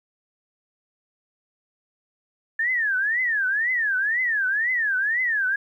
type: tone with vibrato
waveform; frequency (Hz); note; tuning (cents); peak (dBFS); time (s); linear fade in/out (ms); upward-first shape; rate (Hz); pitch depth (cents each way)
sine; 1749; A6; -11; -20; 2.59-5.56; 5; triangle; 2; 290
effects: 10-bit